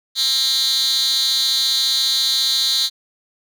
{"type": "tone with high-pass filter", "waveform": "10% pulse", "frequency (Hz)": 265.4, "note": "C4", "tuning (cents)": 25, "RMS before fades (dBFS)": -18, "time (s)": [0.15, 2.9], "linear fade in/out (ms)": 50, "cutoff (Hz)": 4000, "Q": 5.7, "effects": []}